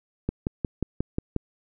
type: click train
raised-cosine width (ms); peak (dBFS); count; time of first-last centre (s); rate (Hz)
3; -12; 7; 0.29-1.363; 5.59
effects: none